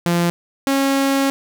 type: tone pair in turn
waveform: sawtooth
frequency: 172.3 / 273.5 Hz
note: F3 / C#4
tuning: -23 / -23 cents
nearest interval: minor sixth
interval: 800 cents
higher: second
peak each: -11 dBFS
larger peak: neither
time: 0.06-0.3 / 0.67-1.3 s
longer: second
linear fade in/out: 0 ms
effects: none

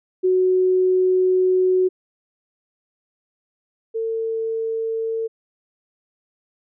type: tone pair in turn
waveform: sine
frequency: 370 / 449.7 Hz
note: F#4 / A4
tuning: 0 / +38 cents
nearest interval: minor third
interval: 338 cents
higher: second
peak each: -14 / -21 dBFS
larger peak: first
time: 0.23-1.89 / 3.94-5.28 s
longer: first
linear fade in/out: 20 ms
effects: none

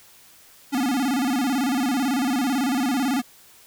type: tone with vibrato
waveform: square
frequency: 261.6 Hz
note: C4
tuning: in tune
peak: -21 dBFS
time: 0.72-3.22 s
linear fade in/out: 20 ms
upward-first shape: square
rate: 18 Hz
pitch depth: 130 cents each way
effects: white hiss -51 dBFS RMS until 3.66 s

